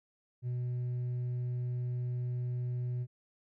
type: tone with hard clipping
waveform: triangle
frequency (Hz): 123.4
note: B2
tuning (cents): -1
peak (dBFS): -31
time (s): 0.42-3.07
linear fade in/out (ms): 50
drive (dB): 1
effects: none